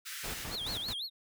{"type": "high-pass noise", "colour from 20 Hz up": "pink", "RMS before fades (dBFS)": -42, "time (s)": [0.05, 0.46], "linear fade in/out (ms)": 20, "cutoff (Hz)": 1400, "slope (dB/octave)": 48}
{"type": "noise with tremolo", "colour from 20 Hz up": "pink", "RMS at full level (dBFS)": -40, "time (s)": [0.23, 0.94], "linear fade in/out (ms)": 20, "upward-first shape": "square", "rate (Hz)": 4.6, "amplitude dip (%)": 65}
{"type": "tone with vibrato", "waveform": "triangle", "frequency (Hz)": 3729, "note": "A#7", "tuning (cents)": 0, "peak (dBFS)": -34, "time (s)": [0.5, 1.1], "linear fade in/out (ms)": 50, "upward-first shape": "sine", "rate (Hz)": 5.9, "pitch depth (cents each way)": 270}
{"effects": []}